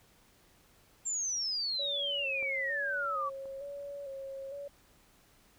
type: exponential sweep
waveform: sine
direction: down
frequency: 7459 to 1119 Hz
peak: -31 dBFS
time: 1.05-3.3 s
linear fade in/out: 20 ms
type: tone with vibrato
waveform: sine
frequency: 554.4 Hz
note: C#5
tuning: in tune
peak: -39 dBFS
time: 1.79-4.68 s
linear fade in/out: 5 ms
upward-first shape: square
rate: 1.1 Hz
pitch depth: 39 cents each way
type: clicks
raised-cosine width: 1 ms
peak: -35 / -42 / -40 dBFS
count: 3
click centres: 2.427 / 3.051 / 3.456 s
effects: pink hiss -64 dBFS RMS until 5.58 s